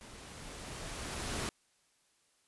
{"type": "noise with level ramp", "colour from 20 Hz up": "pink", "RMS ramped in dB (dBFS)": [-52, -36], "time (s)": [0.01, 1.49], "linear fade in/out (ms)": 0, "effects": ["white hiss -72 dBFS RMS until 2.47 s", "resampled to 24000 Hz"]}